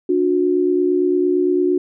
sine tone pair together, 293.6 / 362.4 Hz, D4 / F#4, 0 / -36 cents, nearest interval major third, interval 364 cents, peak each -19 / -15 dBFS, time 0.09-1.78 s, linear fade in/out 5 ms, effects none

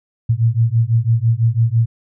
sine beating tone pair, 112.1 / 118.1 Hz, A2 / A#2, +33 / +23 cents, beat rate 6 Hz, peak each -15 dBFS, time 0.29-1.86 s, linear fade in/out 10 ms, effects none

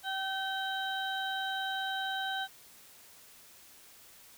harmonic tone with a mistuned harmonic, 770 Hz, G5, 31 cents flat, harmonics 1 / 2 / 4 / 5, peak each -36 / -36 / -41 / -41 dBFS, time 0.03-2.48 s, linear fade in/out 50 ms, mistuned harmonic 4, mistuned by +18 cents, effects white hiss -56 dBFS RMS until 4.37 s

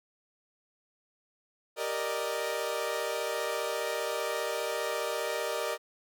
sawtooth chord, Eb major seventh, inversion first, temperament equal, 392 / 466.2 / 587.3 / 622.3 Hz, G4 / Bb4 / D5 / Eb5, 0 / 0 / 0 / 0 cents, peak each -36 / -31 / -32 / -32 dBFS, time 1.76-5.78 s, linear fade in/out 50 ms, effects none

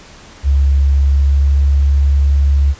sine tone with pitch glide, 69.3 to 70.02 Hz, C#2 to C#2, 0 to +18 cents, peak -8 dBFS, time 0.43-2.75 s, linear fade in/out 50 ms, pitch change +18 cents, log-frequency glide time 0.99-1.58 s, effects pink hiss -39 dBFS RMS until 2.79 s + resampled to 16000 Hz

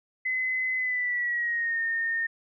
sine tone with pitch glide, 2032 to 1831.3 Hz, B6 to A#6, +49 to -31 cents, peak -25 dBFS, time 0.25-2.27 s, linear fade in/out 10 ms, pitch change -180 cents, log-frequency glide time 0.77-1.8 s, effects none

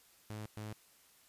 sawtooth tone bursts at uneven times, 107 Hz, A2, 48 cents flat, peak -38 dBFS, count 2, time 0.3-0.46 / 0.57-0.73 s, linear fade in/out 0 ms, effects white hiss -65 dBFS RMS until 1.28 s + resampled to 32000 Hz

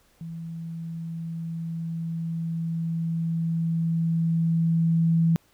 sine tone with level ramp, 165.1 Hz, E3, 3 cents sharp, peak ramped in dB -33 to -17 dBFS, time 0.21-5.36 s, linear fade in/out 0 ms, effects pink hiss -62 dBFS RMS until 5.53 s

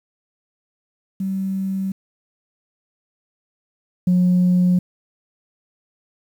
sine tone pair in turn, 192.1 / 180.07 Hz, G3 / F#3, -35 / -47 cents, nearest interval minor second, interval 112 cents, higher first, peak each -20 / -11 dBFS, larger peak second, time 1.2-1.92 / 4.07-4.79 s, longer neither, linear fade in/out 5 ms, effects tanh soft clip ceiling -10 dBFS + 8-bit

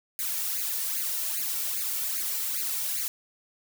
blue noise with flanger, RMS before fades -30 dBFS, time 0.19-3.08 s, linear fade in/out 0 ms, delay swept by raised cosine 0.44 to 2.24 ms, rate 2.5 Hz, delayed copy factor +0.75, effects none

